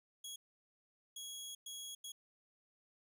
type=tone bursts at uneven times; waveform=20% pulse; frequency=3322 Hz; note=G#7; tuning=in tune; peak=-40 dBFS; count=4; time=0.24-0.36 / 1.16-1.55 / 1.66-1.95 / 2.04-2.12 s; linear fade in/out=5 ms; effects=none